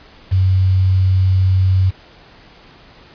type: tone with quantisation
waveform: sine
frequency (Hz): 93.9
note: F#2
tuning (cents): +26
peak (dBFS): -10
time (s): 0.31-1.91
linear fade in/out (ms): 20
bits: 6
effects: pink hiss -44 dBFS RMS until 3.14 s + resampled to 11025 Hz